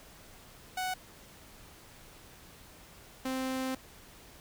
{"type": "tone pair in turn", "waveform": "sawtooth", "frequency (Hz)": [742, 261.1], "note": ["F#5", "C4"], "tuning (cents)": [5, -3], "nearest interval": "octave + tritone", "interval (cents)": 1808, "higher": "first", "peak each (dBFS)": -28, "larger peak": "neither", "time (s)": [[0.77, 0.94], [3.25, 3.75]], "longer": "second", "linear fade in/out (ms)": 5, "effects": ["pink hiss -54 dBFS RMS until 4.4 s"]}